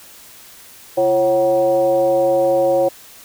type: tone with frequency modulation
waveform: sine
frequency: 546 Hz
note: C#5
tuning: 26 cents flat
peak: -12 dBFS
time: 0.97-2.89 s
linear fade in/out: 10 ms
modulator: 204 Hz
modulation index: 0.75
effects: white hiss -42 dBFS RMS until 3.24 s